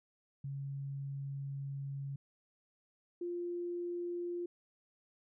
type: tone pair in turn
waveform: sine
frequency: 138.59 / 349.2 Hz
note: C#3 / F4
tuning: 0 / 0 cents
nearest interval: octave + major third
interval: 1600 cents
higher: second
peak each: -38 / -36 dBFS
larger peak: second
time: 0.44-2.16 / 3.21-4.46 s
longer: first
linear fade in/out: 5 ms
effects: none